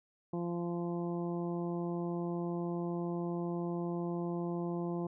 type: harmonic tone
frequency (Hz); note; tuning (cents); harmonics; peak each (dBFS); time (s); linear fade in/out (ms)
172.7; F3; -19; 1 / 2 / 3 / 4 / 5 / 6; -36 / -37 / -46 / -46 / -49 / -50; 0.33-5.07; 5
effects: none